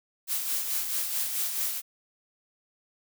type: noise with tremolo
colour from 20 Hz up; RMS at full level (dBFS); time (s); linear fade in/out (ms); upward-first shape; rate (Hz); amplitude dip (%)
blue; -28; 0.27-1.82; 50; sine; 4.6; 45
effects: none